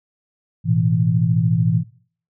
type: chord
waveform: sine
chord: A suspended second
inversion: none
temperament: equal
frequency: 110 / 123.47 / 164.81 Hz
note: A2 / B2 / E3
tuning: 0 / 0 / 0 cents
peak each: -19 / -20 / -18 dBFS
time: 0.64-1.84 s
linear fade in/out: 50 ms
effects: noise-tail reverb RT60 0.5 s tail -19 dB re dry